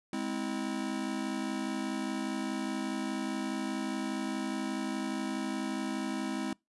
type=chord; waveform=square; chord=Ab augmented; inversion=none; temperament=just; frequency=207.7 / 259.6 / 324.5 Hz; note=Ab3 / C4 / E4; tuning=0 / -13 / -27 cents; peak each=-38 / -37 / -38 dBFS; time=0.13-6.53 s; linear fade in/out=2 ms; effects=noise-tail reverb RT60 0.2 s tail -25 dB re dry + resampled to 24000 Hz